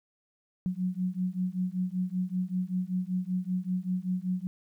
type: beating tone pair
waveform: sine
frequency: 180.6 / 185.8 Hz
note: F#3 / F#3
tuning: -42 / +7 cents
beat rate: 5.2 Hz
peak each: -31 / -31 dBFS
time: 0.66-4.47 s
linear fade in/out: 0 ms
effects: 11-bit